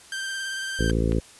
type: tone with vibrato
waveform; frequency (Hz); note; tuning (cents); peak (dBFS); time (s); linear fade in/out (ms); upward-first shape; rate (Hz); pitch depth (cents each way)
sawtooth; 1569; G6; +1; -25; 0.12-0.91; 2; sine; 18; 18
type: harmonic tone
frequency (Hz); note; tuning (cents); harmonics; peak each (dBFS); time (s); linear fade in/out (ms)
55.8; A1; +25; 1 / 2 / 3 / 4 / 5 / 6 / 7 / 8 / 9; -24 / -27 / -29 / -30 / -31 / -32 / -32 / -33 / -34; 0.79-1.2; 5
type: clicks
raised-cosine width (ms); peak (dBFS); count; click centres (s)
0.3; -20; 2; 0.898 / 1.121
effects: white hiss -49 dBFS RMS until 1.39 s + resampled to 24000 Hz